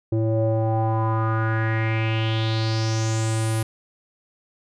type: tone with low-pass filter sweep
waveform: square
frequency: 111.3 Hz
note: A2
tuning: 20 cents sharp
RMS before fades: -22 dBFS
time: 0.12-3.63 s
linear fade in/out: 5 ms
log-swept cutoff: 420 to 11000 Hz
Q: 4.6
effects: none